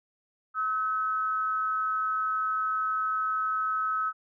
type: tone pair together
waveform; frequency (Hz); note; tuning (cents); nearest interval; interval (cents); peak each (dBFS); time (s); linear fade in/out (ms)
sine; 1287.3 / 1500; E6 / F#6; -41 / +23; minor third; 264; -26 / -35; 0.54-4.13; 50
effects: none